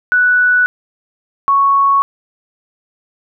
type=tone pair in turn; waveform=sine; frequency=1480 / 1108.7 Hz; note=F#6 / C#6; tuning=0 / 0 cents; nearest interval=perfect fourth; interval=500 cents; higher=first; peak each=-8 dBFS; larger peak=neither; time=0.12-0.66 / 1.48-2.02 s; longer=neither; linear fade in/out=0 ms; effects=none